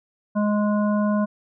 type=harmonic tone; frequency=208.5 Hz; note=G#3; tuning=7 cents sharp; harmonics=1 / 3 / 5 / 7; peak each=-19 / -26 / -30 / -36 dBFS; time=0.35-1.26 s; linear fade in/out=20 ms; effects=none